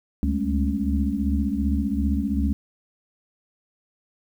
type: tone cluster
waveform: sine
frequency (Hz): 69.8 / 72.5 / 201.8 / 217.1 / 276.9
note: C#2 / D2 / G#3 / A3 / C#4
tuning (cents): +13 / -22 / -49 / -23 / -2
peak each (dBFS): -27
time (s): 0.23-2.53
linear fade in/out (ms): 0
effects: 9-bit